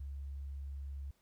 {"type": "tone", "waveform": "sine", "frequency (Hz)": 69.4, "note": "C#2", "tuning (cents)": 3, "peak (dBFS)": -40, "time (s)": [0, 1.11], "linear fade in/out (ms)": 5, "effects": ["pink hiss -75 dBFS RMS until 1.21 s"]}